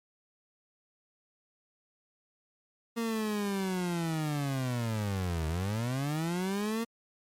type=linear two-way sweep; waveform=30% pulse; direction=down then up; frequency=233.1 to 77 to 233.1 Hz; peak=-27 dBFS; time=2.96-6.85 s; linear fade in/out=20 ms; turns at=5.47 s; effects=MP3 64 kbps